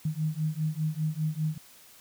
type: beating tone pair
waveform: sine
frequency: 153.2 / 158.2 Hz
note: D#3 / D#3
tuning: -27 / +29 cents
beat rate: 5 Hz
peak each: -30 dBFS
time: 0.05-1.58 s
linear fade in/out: 5 ms
effects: white hiss -54 dBFS RMS until 2 s